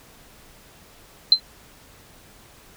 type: tone with exponential decay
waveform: sine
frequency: 4097 Hz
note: C8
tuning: 37 cents flat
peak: -5 dBFS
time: 1.32-1.4 s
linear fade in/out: 2 ms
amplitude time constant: 17 ms
effects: pink hiss -50 dBFS RMS until 2.76 s